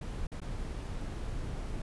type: noise with dropouts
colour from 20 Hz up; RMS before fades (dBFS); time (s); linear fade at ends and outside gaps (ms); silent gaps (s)
brown; -37; 0.01-1.82; 5; 0.27-0.317 / 0.403-0.416
effects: resampled to 24000 Hz